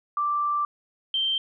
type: tone pair in turn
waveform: sine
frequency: 1174.7 / 3136 Hz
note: D6 / G7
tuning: 0 / 0 cents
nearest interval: octave + perfect fourth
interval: 1700 cents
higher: second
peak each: -22 dBFS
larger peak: neither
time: 0.17-0.65 / 1.14-1.38 s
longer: first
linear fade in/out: 2 ms
effects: none